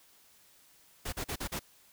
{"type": "noise bursts", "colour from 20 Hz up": "pink", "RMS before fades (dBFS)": -36, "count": 5, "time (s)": [1.05, 1.594], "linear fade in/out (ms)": 10, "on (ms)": 76, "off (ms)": 41, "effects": ["white hiss -62 dBFS RMS until 1.92 s"]}